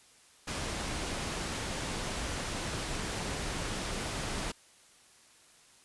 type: low-pass noise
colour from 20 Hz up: pink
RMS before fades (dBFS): -36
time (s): 0.47-4.52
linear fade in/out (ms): 10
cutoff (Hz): 10000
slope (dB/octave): 12
effects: white hiss -60 dBFS RMS until 5.84 s + resampled to 24000 Hz